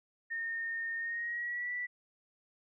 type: tone with pitch glide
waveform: sine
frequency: 1832 to 1963.5 Hz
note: A#6 to B6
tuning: -31 to -11 cents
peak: -34 dBFS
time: 0.3-1.87 s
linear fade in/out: 20 ms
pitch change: +120 cents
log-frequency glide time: 0.98-1.72 s
effects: none